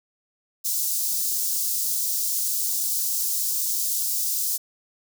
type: high-pass noise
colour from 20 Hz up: white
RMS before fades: -25 dBFS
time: 0.64-4.58 s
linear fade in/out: 20 ms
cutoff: 5100 Hz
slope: 24 dB/octave
effects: none